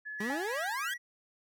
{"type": "tone with pitch glide", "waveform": "sine", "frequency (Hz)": [1710, 1625.3], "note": ["A6", "G#6"], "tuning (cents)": [-50, -38], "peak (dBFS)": -38, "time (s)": [0.05, 0.9], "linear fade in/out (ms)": 20, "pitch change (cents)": -88, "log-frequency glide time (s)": [0.37, 0.63]}
{"type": "tone with tremolo", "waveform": "triangle", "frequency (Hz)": 1932, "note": "B6", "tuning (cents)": -39, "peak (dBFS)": -36, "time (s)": [0.18, 0.98], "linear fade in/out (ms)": 20, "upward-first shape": "sine", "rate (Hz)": 3, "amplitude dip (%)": 100}
{"type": "exponential sweep", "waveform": "30% pulse", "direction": "up", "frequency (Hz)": [196, 1701], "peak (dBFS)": -31, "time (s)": [0.2, 0.94], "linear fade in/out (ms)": 5}
{"type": "tone with exponential decay", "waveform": "sine", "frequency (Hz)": 834, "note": "G#5", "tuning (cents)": 7, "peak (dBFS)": -34, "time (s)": [0.3, 0.76], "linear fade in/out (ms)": 0, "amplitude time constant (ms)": 100}
{"effects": []}